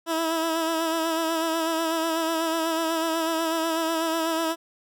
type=tone with vibrato; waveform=15% pulse; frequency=326 Hz; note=E4; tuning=19 cents flat; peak=-17 dBFS; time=0.06-4.56 s; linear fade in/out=50 ms; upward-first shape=sine; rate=8.1 Hz; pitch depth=36 cents each way; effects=none